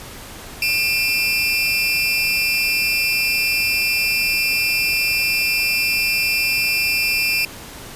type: tone pair together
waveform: 30% pulse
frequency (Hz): 2400 / 2660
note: D7 / E7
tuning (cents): +37 / +15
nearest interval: major second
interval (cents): 178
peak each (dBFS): -17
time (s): 0.62-7.45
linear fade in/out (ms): 2
effects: pink hiss -36 dBFS RMS until 7.95 s + resampled to 32000 Hz

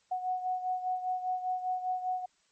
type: beating tone pair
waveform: sine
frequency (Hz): 736 / 741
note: F#5 / F#5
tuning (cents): -9 / +2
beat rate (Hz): 5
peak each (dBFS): -31 / -37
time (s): 0.11-2.26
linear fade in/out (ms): 10
effects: white hiss -70 dBFS RMS until 2.51 s + MP3 32 kbps

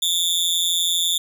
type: tone with amplitude modulation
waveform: sawtooth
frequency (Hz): 3534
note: A7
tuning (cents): +7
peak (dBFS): -11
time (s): 0.02-1.18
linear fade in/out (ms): 5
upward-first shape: sine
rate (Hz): 172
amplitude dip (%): 100
effects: none

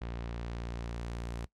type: tone with low-pass filter sweep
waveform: sawtooth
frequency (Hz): 58.27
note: A#1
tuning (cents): 0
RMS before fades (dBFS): -39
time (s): 0.01-1.46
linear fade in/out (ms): 10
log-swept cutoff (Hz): 3600 to 10000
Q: 0.79
effects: noise-tail reverb RT60 0.1 s tail -19 dB re dry

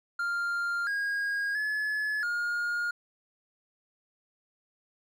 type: tone with pitch steps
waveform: triangle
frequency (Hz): 1397 / 1634 / 1710 / 1423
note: F6 / G#6 / A6 / F6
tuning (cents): 0 / -29 / -50 / +32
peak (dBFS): -26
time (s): 0.19-2.91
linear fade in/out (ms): 5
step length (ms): 680
effects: none

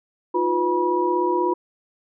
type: tone cluster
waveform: sine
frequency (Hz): 319.3 / 355.6 / 498.2 / 969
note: D#4 / F4 / B4 / B5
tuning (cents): +45 / +31 / +15 / -33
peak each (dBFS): -29 / -21 / -28 / -22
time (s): 0.34-1.54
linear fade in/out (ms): 10
effects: none

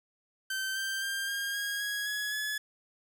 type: tone with pitch steps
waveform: sawtooth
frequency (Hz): 1548 / 1569.6 / 1591.5 / 1613.7 / 1636.3 / 1659.1 / 1682.3 / 1705.7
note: G6 / G6 / G6 / G6 / G#6 / G#6 / G#6 / G#6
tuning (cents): -22 / +2 / +26 / +50 / -26 / -2 / +22 / +46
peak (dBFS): -28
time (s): 0.5-2.58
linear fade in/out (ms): 5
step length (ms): 260
effects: none

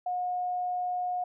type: tone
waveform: sine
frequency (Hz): 722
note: F#5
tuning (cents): -43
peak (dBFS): -28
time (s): 0.06-1.24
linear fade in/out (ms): 5
effects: none

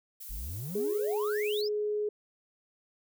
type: noise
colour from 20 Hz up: violet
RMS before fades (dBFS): -44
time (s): 0.2-1.62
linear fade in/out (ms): 10
type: exponential sweep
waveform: triangle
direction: up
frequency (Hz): 38.89 to 5470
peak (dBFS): -34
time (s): 0.29-1.69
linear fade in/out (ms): 20
type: tone with pitch glide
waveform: sine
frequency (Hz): 415.3 to 419.6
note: G#4 to G#4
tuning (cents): 0 to +18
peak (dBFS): -28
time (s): 0.75-2.09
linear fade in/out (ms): 5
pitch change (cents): +18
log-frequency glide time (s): 0.92-0.98
effects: none

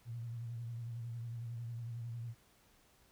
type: tone with vibrato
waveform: sine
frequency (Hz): 117.2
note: A#2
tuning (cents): +10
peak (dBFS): -40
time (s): 0.05-2.35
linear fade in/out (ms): 50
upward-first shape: sine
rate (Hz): 11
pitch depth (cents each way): 45
effects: pink hiss -68 dBFS RMS until 3.11 s

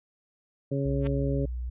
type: harmonic tone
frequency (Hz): 138.59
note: C#3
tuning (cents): 0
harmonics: 1 / 2 / 3 / 4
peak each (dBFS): -28 / -31 / -33 / -34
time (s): 0.71-1.46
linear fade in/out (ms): 10
type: tone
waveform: sine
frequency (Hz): 61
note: B1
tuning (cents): -21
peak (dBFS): -30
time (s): 0.85-1.7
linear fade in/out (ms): 10
type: tone with exponential growth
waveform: 5% pulse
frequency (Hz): 225.3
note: A3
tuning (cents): +41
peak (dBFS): -24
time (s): 0.99-1.07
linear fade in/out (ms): 0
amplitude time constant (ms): 16
effects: resampled to 8000 Hz

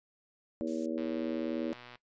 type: harmonic tone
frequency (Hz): 80.3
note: E2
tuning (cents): -45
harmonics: 3 / 4 / 5 / 6 / 7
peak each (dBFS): -36 / -35 / -43 / -42 / -39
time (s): 0.61-1.73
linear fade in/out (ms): 0
type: noise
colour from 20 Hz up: violet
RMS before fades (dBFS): -45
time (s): 0.67-0.86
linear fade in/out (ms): 2
type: click train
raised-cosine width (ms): 0.3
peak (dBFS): -33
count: 120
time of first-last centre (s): 0.98-1.955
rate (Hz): 122
effects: noise-tail reverb RT60 0.1 s tail -18 dB re dry + resampled to 16000 Hz

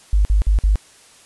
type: tone bursts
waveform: sine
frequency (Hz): 50.7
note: G#1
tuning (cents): -41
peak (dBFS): -11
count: 4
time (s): 0.13-0.757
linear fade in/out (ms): 0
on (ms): 120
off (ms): 49
effects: white hiss -48 dBFS RMS until 1.25 s + resampled to 24000 Hz

